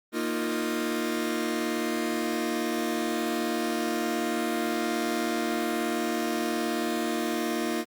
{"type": "chord", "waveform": "sawtooth", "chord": "Bb suspended fourth", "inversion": "none", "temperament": "just", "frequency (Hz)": [233.1, 310.8, 349.6], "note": ["Bb3", "Eb4", "F4"], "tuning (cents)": [0, -2, 2], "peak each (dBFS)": -27, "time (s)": [0.12, 7.85], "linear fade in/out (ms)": 50, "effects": ["Opus 24 kbps"]}